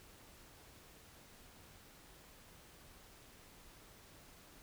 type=silence; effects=pink hiss -60 dBFS RMS until 4.62 s